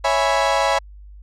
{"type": "chord", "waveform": "35% pulse", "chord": "C# minor seventh", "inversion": "none", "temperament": "equal", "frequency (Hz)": [554.4, 659.3, 830.6, 987.8], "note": ["C#5", "E5", "G#5", "B5"], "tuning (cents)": [0, 0, 0, 0], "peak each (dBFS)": -20, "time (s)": [0.04, 0.79], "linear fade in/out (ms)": 10, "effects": ["added 50 Hz sine -38 dBFS peak until 1.22 s", "low-pass 6000 Hz 12 dB/octave"]}